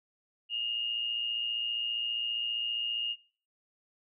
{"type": "tone with amplitude modulation", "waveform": "sine", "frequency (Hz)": 2842, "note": "F7", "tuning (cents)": 30, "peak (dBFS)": -28, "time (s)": [0.49, 3.16], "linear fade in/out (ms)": 50, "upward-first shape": "sine", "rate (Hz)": 115, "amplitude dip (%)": 60, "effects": ["noise-tail reverb RT60 0.4 s tail -19 dB re dry"]}